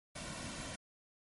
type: noise with comb filter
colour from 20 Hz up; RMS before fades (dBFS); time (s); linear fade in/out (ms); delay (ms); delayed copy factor
pink; -44; 0.15-0.76; 10; 2.4; -0.7
effects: MP3 48 kbps